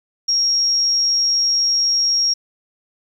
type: tone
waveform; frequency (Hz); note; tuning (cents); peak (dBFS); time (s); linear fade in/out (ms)
sine; 5588; F8; 0; -14; 0.28-2.34; 10
effects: 8-bit